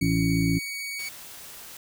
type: tone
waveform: sawtooth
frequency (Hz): 2246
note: C#7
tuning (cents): +22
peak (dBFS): -28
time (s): 0.01-1.09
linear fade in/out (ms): 5
type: harmonic tone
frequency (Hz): 55.4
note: A1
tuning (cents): +13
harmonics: 1 / 2 / 3 / 5 / 6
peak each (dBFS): -34 / -28 / -24 / -25 / -33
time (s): 0.01-0.59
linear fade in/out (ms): 10
type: noise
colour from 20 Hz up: white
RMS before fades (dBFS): -43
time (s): 0.99-1.77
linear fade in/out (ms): 2
effects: none